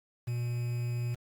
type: tone with quantisation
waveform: triangle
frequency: 120.3 Hz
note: B2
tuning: 45 cents flat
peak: -28 dBFS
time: 0.27-1.15 s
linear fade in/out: 10 ms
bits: 8
effects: Opus 48 kbps